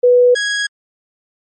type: tone pair in turn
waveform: sine / sawtooth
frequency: 492.3 / 1655.9 Hz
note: B4 / G#6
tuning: -6 / -6 cents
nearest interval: octave + major sixth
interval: 2100 cents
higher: second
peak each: -6 / -12 dBFS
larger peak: first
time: 0.03-0.35 / 0.35-0.67 s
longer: neither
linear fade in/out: 10 ms
effects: MP3 32 kbps